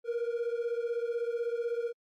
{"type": "beating tone pair", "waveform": "triangle", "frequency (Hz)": [466.2, 482.2], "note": ["A#4", "B4"], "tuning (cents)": [0, -41], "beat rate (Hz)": 16, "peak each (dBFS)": [-29, -32], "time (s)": [0.04, 1.93], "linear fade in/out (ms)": 50, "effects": ["tanh soft clip ceiling -24 dBFS", "AAC 48 kbps"]}